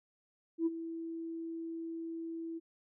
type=tone with ADSR envelope; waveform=sine; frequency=329.6 Hz; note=E4; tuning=in tune; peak=-25 dBFS; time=0.58-2.6 s; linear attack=82 ms; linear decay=28 ms; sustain=-13 dB; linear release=28 ms; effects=tanh soft clip ceiling -23 dBFS